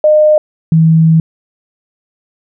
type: tone pair in turn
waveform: sine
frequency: 610 / 161.57 Hz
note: D#5 / E3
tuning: -34 / -34 cents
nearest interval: octave + major seventh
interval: 2300 cents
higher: first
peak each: -4 dBFS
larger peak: neither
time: 0.04-0.38 / 0.72-1.2 s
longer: second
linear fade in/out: 2 ms
effects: none